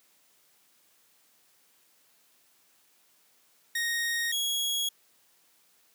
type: tone pair in turn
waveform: sawtooth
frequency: 1864.7 / 3323 Hz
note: A#6 / G#7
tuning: 0 / 0 cents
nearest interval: minor seventh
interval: 1000 cents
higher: second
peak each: -24 / -24 dBFS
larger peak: neither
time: 3.75-4.32 / 4.32-4.89 s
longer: neither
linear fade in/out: 5 ms
effects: white hiss -65 dBFS RMS until 5.94 s + high-pass 150 Hz 12 dB/octave